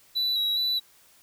triangle tone with vibrato, 3923 Hz, B7, 12 cents flat, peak -22 dBFS, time 0.15-0.8 s, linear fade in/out 20 ms, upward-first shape square, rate 2.4 Hz, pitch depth 20 cents each way, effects white hiss -58 dBFS RMS until 1.22 s

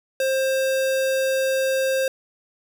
square tone, 530 Hz, C5, 22 cents sharp, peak -20 dBFS, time 0.2-2.08 s, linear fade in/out 2 ms, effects none

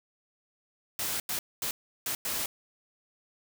white noise bursts at uneven times, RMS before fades -32 dBFS, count 5, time 0.99-1.2 / 1.29-1.39 / 1.62-1.71 / 2.06-2.15 / 2.25-2.46 s, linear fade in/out 2 ms, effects none

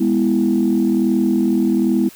sine chord, E major, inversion first, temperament just, 206 / 247.2 / 329.6 Hz, G#3 / B3 / E4, -14 / +2 / 0 cents, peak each -17 dBFS, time 0-2.09 s, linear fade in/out 10 ms, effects tanh soft clip ceiling -6 dBFS + white hiss -43 dBFS RMS until 2.15 s

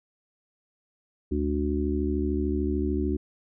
harmonic tone, 73.42 Hz, D2, in tune, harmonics 1 / 3 / 4 / 5, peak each -28 / -31 / -29 / -30 dBFS, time 1.31-3.17 s, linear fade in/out 10 ms, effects none

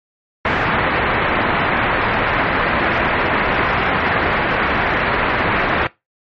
white low-pass noise, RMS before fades -17 dBFS, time 0.45-5.87 s, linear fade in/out 2 ms, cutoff 2100 Hz, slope 24 dB/octave, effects noise-tail reverb RT60 0.2 s tail -20 dB re dry + MP3 32 kbps

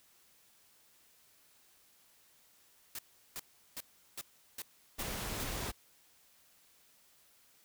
white noise bursts, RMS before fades -42 dBFS, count 7, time 2.95-5.436 s, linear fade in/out 2 ms, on 38 ms, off 370 ms
pink noise, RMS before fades -39 dBFS, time 4.98-5.72 s, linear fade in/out 20 ms
effects white hiss -66 dBFS RMS until 7.64 s

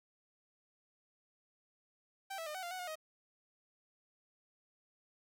sawtooth tone with pitch steps, 778 / 654 / 606 / 751 / 696 / 741 / 718 / 628 Hz, G5 / E5 / D#5 / F#5 / F5 / F#5 / F5 / D#5, -13 / -14 / -46 / +26 / -6 / +2 / +48 / +16 cents, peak -37 dBFS, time 2.3-2.956 s, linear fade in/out 10 ms, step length 82 ms, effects none

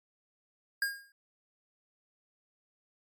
square tone with exponential decay, 1621 Hz, G#6, 42 cents flat, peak -26 dBFS, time 0.82-1.12 s, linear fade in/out 2 ms, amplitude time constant 64 ms, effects MP3 96 kbps

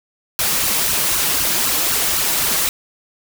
white noise with flanger, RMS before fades -18 dBFS, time 0.39-2.69 s, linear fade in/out 0 ms, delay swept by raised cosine 0.68 to 6.38 ms, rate 3.9 Hz, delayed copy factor +0.95, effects none

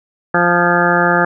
harmonic tone with a mistuned harmonic, 174.61 Hz, F3, in tune, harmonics 1 / 2 / 3 / 4 / 5 / 7 / 8 / 9 / 10, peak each -19 / -19 / -19 / -19 / -19 / -19 / -19 / -19 / -19 dBFS, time 0.34-1.25 s, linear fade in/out 5 ms, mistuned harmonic 10, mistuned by -50 cents, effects none

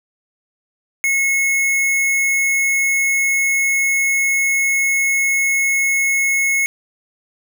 square tone, 2181 Hz, C#7, 29 cents flat, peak -15 dBFS, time 1.04-6.66 s, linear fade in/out 0 ms, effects none

